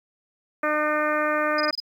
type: harmonic tone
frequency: 302.6 Hz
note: D#4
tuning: 48 cents flat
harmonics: 1 / 2 / 3 / 4 / 5 / 6 / 7 / 8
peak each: -30 / -25 / -36 / -26 / -29 / -30 / -36 / -37 dBFS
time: 0.63-1.71 s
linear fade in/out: 5 ms
type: tone bursts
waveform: sine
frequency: 4978 Hz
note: D#8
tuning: in tune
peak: -26 dBFS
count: 5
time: 1.58-1.802 s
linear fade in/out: 5 ms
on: 26 ms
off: 23 ms
effects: 9-bit